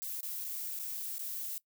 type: noise with dropouts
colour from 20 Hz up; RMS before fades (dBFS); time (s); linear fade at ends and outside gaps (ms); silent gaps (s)
violet; -39; 0.02-1.58; 0; 0.206-0.23 / 0.443-0.447 / 0.79-0.797 / 1.182-1.193
effects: noise-tail reverb RT60 0.1 s tail -21 dB re dry